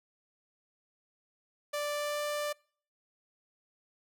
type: tone with pitch glide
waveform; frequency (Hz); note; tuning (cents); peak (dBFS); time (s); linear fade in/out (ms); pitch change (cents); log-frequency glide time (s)
sawtooth; 587.3 to 590.7; D5 to D5; 0 to +10; -28; 1.73-2.53; 10; +10; 1.93-2.22
effects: noise-tail reverb RT60 0.5 s tail -26 dB re dry